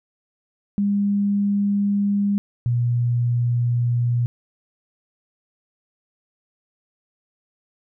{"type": "tone pair in turn", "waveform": "sine", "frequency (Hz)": [202, 120.35], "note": ["G#3", "B2"], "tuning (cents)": [-48, -44], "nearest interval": "major sixth", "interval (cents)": 896, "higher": "first", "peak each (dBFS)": -17, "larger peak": "neither", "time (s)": [[0.78, 2.38], [2.66, 4.26]], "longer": "neither", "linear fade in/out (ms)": 0, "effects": []}